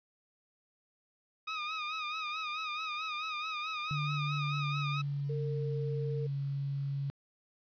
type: tone with vibrato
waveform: 20% pulse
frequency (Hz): 1244.5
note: D#6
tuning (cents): 0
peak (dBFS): -30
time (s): 1.47-5.02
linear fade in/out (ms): 10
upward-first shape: sine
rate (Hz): 4.6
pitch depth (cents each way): 64
type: tone with pitch glide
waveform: sine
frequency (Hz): 146.83 to 139.31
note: D3 to C#3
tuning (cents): 0 to +9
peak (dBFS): -32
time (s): 3.91-7.1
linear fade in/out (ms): 0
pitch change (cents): -91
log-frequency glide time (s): 4.04-5.74
type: tone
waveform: sine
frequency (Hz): 455.8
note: A#4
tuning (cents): -39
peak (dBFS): -37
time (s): 5.29-6.27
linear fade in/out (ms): 10
effects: resampled to 11025 Hz + 10-bit